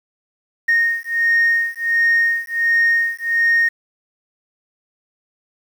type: beating tone pair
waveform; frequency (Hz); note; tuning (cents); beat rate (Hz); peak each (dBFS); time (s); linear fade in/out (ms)
sine; 1851 / 1852.4; A#6 / A#6; -13 / -11; 1.4; -16; 0.68-3.69; 10
effects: tanh soft clip ceiling -9 dBFS + 7-bit